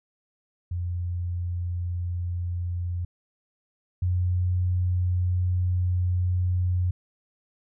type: tone pair in turn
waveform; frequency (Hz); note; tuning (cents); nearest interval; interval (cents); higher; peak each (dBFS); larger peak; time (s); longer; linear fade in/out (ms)
sine; 87.9 / 90.11; F2 / F#2; +12 / -45; unison; 43; second; -26 / -21; second; 0.71-3.05 / 4.02-6.91; second; 5
effects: none